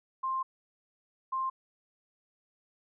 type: tone bursts at uneven times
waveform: sine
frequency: 1053 Hz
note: C6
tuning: 11 cents sharp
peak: -29 dBFS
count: 2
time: 0.23-0.43 / 1.32-1.5 s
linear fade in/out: 10 ms
effects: none